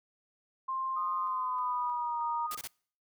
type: tone with pitch glide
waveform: sine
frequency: 1054 to 939 Hz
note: C6 to A#5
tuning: +12 to +12 cents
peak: -31 dBFS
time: 0.68-2.47 s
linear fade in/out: 10 ms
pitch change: -200 cents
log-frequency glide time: 1.17-2.21 s
type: tone with tremolo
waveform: sine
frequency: 1234 Hz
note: D#6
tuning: 15 cents flat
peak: -35 dBFS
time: 0.96-2.57 s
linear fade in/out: 10 ms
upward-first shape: square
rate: 1.6 Hz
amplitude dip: 30%
type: noise bursts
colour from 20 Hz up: white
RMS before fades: -40 dBFS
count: 3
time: 2.51-2.674 s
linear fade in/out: 2 ms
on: 38 ms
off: 25 ms
effects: noise-tail reverb RT60 0.5 s tail -26 dB re dry